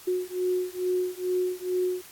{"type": "beating tone pair", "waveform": "sine", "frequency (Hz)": [363.5, 365.8], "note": ["F#4", "F#4"], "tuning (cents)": [-31, -20], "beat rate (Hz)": 2.3, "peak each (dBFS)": -28, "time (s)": [0.07, 2.02], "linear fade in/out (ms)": 10, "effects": ["white hiss -48 dBFS RMS until 2.11 s", "AAC 64 kbps"]}